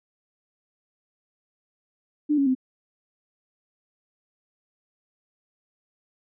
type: tone with pitch steps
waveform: sine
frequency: 297.5 / 277.6 / 259 Hz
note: D4 / C#4 / C4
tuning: +22 / +3 / -17 cents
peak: -18 dBFS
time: 2.29-2.551 s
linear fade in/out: 20 ms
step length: 87 ms
effects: none